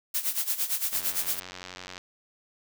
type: noise with tremolo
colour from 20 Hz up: blue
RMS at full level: -26 dBFS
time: 0.14-1.4 s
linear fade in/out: 10 ms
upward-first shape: sine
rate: 8.8 Hz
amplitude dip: 80%
type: click train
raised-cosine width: 0.2 ms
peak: -22 dBFS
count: 97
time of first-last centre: 0.93-1.979 s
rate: 91.5 Hz
effects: none